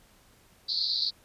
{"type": "band-pass noise", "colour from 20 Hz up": "pink", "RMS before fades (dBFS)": -29, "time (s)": [0.68, 1.11], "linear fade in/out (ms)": 20, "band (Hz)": [4000, 4700], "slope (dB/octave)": 96, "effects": ["pink hiss -60 dBFS RMS until 1.24 s", "resampled to 32000 Hz"]}